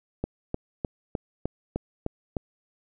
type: click train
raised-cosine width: 2 ms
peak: -14 dBFS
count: 8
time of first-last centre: 0.24-2.368 s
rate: 3.29 Hz
effects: none